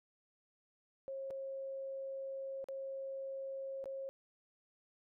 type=tone with dropouts; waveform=sine; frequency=540 Hz; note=C#5; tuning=45 cents flat; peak=-40 dBFS; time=1.08-4.09 s; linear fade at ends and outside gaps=0 ms; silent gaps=1.304-1.308 / 2.642-2.686 / 3.841-3.857 s; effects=none